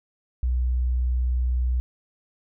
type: tone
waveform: sine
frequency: 62 Hz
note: B1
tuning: 7 cents sharp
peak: -20 dBFS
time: 0.43-1.8 s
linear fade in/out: 0 ms
effects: none